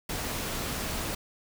pink noise, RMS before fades -33 dBFS, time 0.09-1.15 s, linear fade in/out 5 ms, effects none

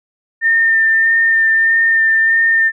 sine tone with vibrato, 1807 Hz, A6, 46 cents sharp, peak -9 dBFS, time 0.41-2.72 s, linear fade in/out 50 ms, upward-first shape sine, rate 1.6 Hz, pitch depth 14 cents each way, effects none

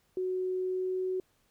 sine tone with pitch glide, 370 to 372.1 Hz, F#4 to F#4, 0 to +10 cents, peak -29 dBFS, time 0.17-1.2 s, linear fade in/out 2 ms, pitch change +10 cents, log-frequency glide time 0.57-1.08 s, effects pink hiss -71 dBFS RMS until 1.5 s

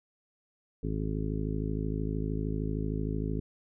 harmonic tone, 53.1 Hz, G#1, 39 cents sharp, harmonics 1 / 2 / 3 / 4 / 5 / 6 / 7 / 8, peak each -34 / -37 / -35 / -41 / -37 / -44 / -42 / -41 dBFS, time 0.83-3.4 s, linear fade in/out 5 ms, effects none

